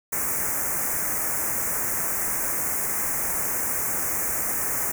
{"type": "band-stop noise", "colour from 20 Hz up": "white", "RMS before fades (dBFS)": -26, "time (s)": [0.12, 4.92], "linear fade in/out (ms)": 10, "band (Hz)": [2200, 6200], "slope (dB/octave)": 48, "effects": []}